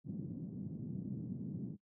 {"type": "band-pass noise", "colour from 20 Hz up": "white", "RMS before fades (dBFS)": -43, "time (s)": [0.04, 1.77], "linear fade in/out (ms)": 50, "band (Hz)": [130, 220], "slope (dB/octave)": 24, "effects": ["noise-tail reverb RT60 0.1 s tail -21 dB re dry"]}